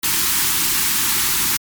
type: band-stop noise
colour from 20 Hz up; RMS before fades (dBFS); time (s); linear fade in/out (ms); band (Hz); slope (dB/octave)
white; -18; 0.03-1.57; 5; 390 to 840; 96
effects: MP3 96 kbps